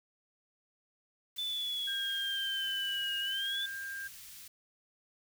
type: band-stop noise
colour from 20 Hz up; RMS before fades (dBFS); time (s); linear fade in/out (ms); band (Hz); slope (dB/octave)
white; -50; 1.36-4.48; 5; 140 to 2000; 12
type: linear two-way sweep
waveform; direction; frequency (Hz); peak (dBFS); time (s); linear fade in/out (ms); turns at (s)
sine; down then up; 3523 to 2852 to 3523; -33; 1.38-3.66; 5; 3.19
type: tone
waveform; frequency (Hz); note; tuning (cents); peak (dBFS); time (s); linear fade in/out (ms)
sine; 1598; G6; +33; -38; 1.87-4.08; 10
effects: none